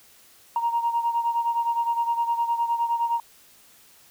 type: beating tone pair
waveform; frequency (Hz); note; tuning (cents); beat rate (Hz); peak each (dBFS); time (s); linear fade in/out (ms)
sine; 933 / 942.7; A#5 / A#5; +1 / +19; 9.7; -22 / -27; 0.56-3.2; 2
effects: tanh soft clip ceiling -15 dBFS + white hiss -54 dBFS RMS until 4.1 s